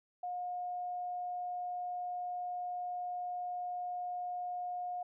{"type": "tone", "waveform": "sine", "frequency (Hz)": 717, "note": "F5", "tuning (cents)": 45, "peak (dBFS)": -36, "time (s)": [0.23, 5.03], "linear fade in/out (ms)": 5, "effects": []}